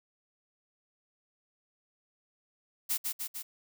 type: noise with echo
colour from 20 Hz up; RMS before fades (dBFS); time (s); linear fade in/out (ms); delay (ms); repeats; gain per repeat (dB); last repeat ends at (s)
blue; -30; 2.89-2.98; 20; 150; 3; -3; 3.43
effects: none